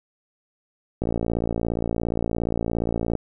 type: click train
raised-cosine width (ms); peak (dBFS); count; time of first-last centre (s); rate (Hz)
2; -11; 123; 1.02-3.153; 57.2
effects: none